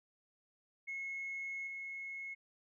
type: tone with level steps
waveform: sine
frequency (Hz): 2176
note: C#7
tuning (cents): -33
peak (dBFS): -38 / -41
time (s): 0.87-2.35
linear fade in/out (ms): 20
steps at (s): 1.67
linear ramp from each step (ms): 2
effects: tanh soft clip ceiling -35 dBFS